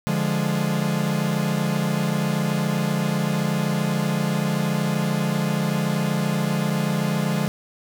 45% pulse chord, D diminished, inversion none, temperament equal, 146.83 / 174.61 / 207.7 Hz, D3 / F3 / Ab3, 0 / 0 / 0 cents, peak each -25 dBFS, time 0.07-7.48 s, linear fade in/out 0 ms, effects none

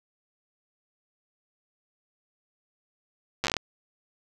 slowing click train, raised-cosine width 0.2 ms, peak -9 dBFS, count 9, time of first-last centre 3.44-3.567 s, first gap 8 ms, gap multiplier 1.19, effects none

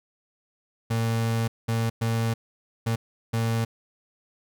35% pulse tone bursts at uneven times, 114.1 Hz, A#2, 37 cents flat, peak -21 dBFS, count 5, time 0.9-1.48 / 1.68-1.9 / 2.01-2.34 / 2.86-2.96 / 3.33-3.65 s, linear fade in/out 10 ms, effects none

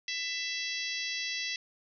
harmonic tone, 665 Hz, E5, 15 cents sharp, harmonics 3 / 4 / 5 / 6 / 7 / 8 / 9, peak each -38 / -39 / -40 / -41 / -41 / -42 / -43 dBFS, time 0.08-1.56 s, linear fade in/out 2 ms, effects none

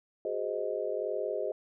sine chord, Ab dominant seventh, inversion third, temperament just, 373.8 / 415.3 / 519.1 / 623 Hz, Gb4 / Ab4 / C5 / Eb5, +18 / 0 / -14 / +2 cents, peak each -38 / -35 / -36 / -35 dBFS, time 0.25-1.52 s, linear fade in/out 2 ms, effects none

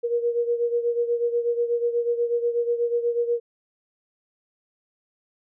sine beating tone pair, 472.2 / 480.4 Hz, A#4 / B4, +22 / -48 cents, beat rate 8.2 Hz, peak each -22 / -27 dBFS, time 0.03-3.4 s, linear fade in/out 20 ms, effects none

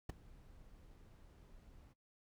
brown noise with ADSR envelope, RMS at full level -37 dBFS, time 0.09-1.94 s, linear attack 7 ms, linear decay 10 ms, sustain -23 dB, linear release 25 ms, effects noise-tail reverb RT60 0.2 s tail -24 dB re dry

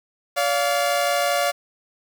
sawtooth tone pair together, 573.3 / 698.5 Hz, D5 / F5, -42 / 0 cents, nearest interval minor third, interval 342 cents, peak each -18 dBFS, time 0.36-1.52 s, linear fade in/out 20 ms, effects 7-bit

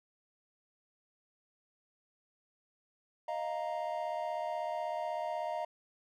triangle chord, Eb suspended second, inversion none, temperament equal, 622.3 / 698.5 / 932.3 Hz, Eb5 / F5 / Bb5, 0 / 0 / 0 cents, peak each -36 / -36 / -38 dBFS, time 3.28-5.65 s, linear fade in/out 5 ms, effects none

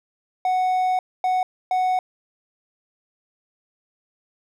triangle tone bursts at uneven times, 740 Hz, F#5, in tune, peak -16 dBFS, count 3, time 0.45-0.99 / 1.24-1.43 / 1.71-1.99 s, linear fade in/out 2 ms, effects none

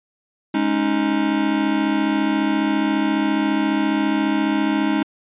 square chord, Ab suspended fourth, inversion none, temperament just, 207.7 / 276.9 / 311.5 Hz, Ab3 / Db4 / Eb4, 0 / -2 / +2 cents, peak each -24 / -23 / -21 dBFS, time 0.54-5.03 s, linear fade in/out 5 ms, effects resampled to 8000 Hz

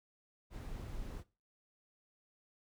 brown noise, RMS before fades -44 dBFS, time 0.5-1.24 s, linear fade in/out 50 ms, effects noise-tail reverb RT60 0.3 s tail -18 dB re dry

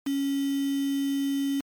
sine tone with quantisation, 277.2 Hz, C#4, in tune, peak -24 dBFS, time 0.06-1.61 s, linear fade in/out 10 ms, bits 6, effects MP3 96 kbps

